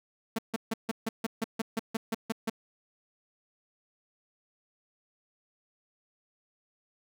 sawtooth tone bursts, 224.4 Hz, A3, 34 cents sharp, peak -24 dBFS, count 13, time 0.36-2.498 s, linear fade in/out 5 ms, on 26 ms, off 150 ms, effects none

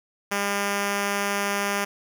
5% pulse tone, 201.4 Hz, G3, 47 cents sharp, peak -12 dBFS, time 0.31-1.85 s, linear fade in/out 10 ms, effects none

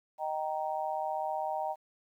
sine chord, Eb major, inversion none, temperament just, 622.3 / 777.8 / 933.4 Hz, Eb5 / G5 / Bb5, 0 / -14 / +2 cents, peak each -36 / -34 / -37 dBFS, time 0.18-1.76 s, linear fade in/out 50 ms, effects 11-bit

